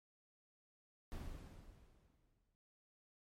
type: noise with exponential decay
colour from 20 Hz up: brown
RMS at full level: -44 dBFS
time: 1.12-2.55 s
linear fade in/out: 0 ms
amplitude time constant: 310 ms
effects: MP3 64 kbps